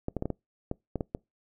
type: clicks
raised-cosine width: 2 ms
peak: -17 dBFS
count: 9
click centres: 0.084 / 0.167 / 0.224 / 0.256 / 0.303 / 0.714 / 0.957 / 1.008 / 1.149 s
effects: noise-tail reverb RT60 0.2 s tail -25 dB re dry